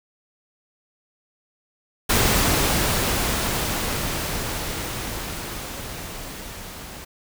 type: noise with level ramp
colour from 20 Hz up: pink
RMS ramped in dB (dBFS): -18 to -38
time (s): 2.09-7.05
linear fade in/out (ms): 10
effects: none